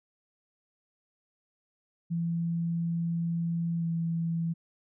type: tone with pitch glide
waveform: sine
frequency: 168.3 to 166.27 Hz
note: E3 to E3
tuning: +36 to +15 cents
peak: -27 dBFS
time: 2.1-4.54 s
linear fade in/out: 20 ms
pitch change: -21 cents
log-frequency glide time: 3.79-3.84 s
effects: none